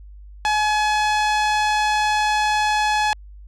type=tone; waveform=sawtooth; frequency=848 Hz; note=G#5; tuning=36 cents sharp; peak=-13 dBFS; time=0.45-3.13 s; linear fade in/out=0 ms; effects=added 50 Hz sine -38 dBFS peak until 3.47 s + low-pass 6000 Hz 12 dB/octave